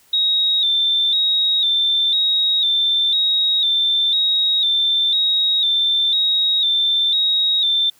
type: tone with vibrato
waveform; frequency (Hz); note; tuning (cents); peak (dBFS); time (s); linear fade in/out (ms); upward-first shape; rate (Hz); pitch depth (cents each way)
sine; 3672; A#7; -27; -14; 0.13-7.9; 5; square; 1; 53
effects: white hiss -54 dBFS RMS until 7.99 s